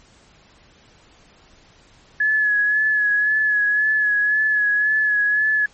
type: tone with vibrato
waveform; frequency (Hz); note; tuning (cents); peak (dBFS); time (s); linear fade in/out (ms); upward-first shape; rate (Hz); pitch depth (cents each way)
sine; 1700; G#6; +40; -15; 2.2-5.66; 5; sine; 1.9; 31
effects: pink hiss -52 dBFS RMS until 5.73 s + MP3 32 kbps